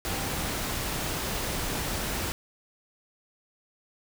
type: tone in noise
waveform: sine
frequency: 789 Hz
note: G5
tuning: 11 cents sharp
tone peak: -42 dBFS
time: 0.05-0.28 s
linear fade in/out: 0 ms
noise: pink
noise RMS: -31 dBFS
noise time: 0.05-2.32 s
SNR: -14 dB
effects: none